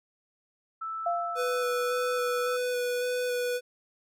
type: tone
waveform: sine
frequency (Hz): 1318.5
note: E6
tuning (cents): 0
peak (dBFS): -32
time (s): 0.81-2.57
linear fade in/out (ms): 10
type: tone with exponential decay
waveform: sine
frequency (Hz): 692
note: F5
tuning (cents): -16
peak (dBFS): -24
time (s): 1.06-2.03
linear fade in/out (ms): 5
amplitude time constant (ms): 210
type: tone with vibrato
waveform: square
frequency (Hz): 493.9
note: B4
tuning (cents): 0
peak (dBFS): -28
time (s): 1.35-3.61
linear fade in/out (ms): 50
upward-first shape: square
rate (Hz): 1.8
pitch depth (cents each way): 9
effects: none